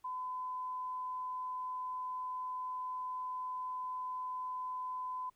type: tone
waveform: sine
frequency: 1012 Hz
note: B5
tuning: 42 cents sharp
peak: -37 dBFS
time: 0.04-5.3 s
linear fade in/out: 10 ms
effects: pink hiss -75 dBFS RMS until 5.35 s